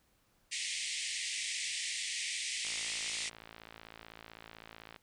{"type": "band-pass noise", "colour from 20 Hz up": "pink", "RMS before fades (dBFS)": -38, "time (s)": [0.51, 3.3], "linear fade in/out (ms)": 20, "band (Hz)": [1900, 9400], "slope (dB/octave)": 96}
{"type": "click train", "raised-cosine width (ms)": 0.3, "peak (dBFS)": -32, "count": 130, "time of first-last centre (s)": [2.65, 4.962], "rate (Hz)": 55.8}
{"effects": ["pink hiss -72 dBFS RMS until 5.02 s"]}